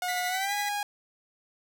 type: tone with pitch glide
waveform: sawtooth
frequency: 723 to 821 Hz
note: F#5 to G#5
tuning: -40 to -20 cents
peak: -25 dBFS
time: 0.02-0.83 s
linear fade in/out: 2 ms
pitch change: +220 cents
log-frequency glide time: 0.28-0.54 s
type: tone with tremolo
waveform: sawtooth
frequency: 1983 Hz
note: B6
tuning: 7 cents sharp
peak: -27 dBFS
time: 0.08-0.69 s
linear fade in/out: 5 ms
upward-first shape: triangle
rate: 12 Hz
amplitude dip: 60%
effects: none